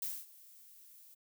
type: noise with ADSR envelope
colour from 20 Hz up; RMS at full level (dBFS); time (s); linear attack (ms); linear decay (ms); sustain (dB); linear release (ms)
violet; -37; 0.02-1.15; 4; 230; -21; 14
effects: none